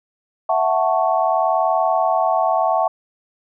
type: chord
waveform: sine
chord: F# minor seventh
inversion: third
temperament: equal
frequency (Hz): 659.3 / 740 / 880 / 1108.7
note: E5 / F#5 / A5 / C#6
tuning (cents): 0 / 0 / 0 / 0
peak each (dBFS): -19 / -19 / -22 / -23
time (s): 0.49-2.88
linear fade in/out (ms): 5
effects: none